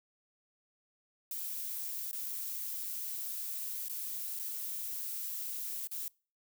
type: noise with dropouts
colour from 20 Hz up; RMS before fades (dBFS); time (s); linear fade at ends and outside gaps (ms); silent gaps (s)
violet; -39; 1.31-6.08; 1; 2.113-2.13 / 3.884-3.896 / 4.391-4.396 / 5.872-5.914
effects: noise-tail reverb RT60 0.4 s tail -26 dB re dry